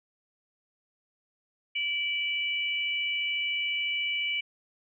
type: tone pair together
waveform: sine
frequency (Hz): 2317 / 2951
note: D7 / F#7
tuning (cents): -24 / -5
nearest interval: major third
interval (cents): 419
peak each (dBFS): -29 / -31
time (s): 1.75-4.41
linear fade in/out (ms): 10
effects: none